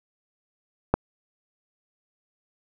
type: click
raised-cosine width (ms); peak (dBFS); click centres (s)
1; -4; 0.94
effects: none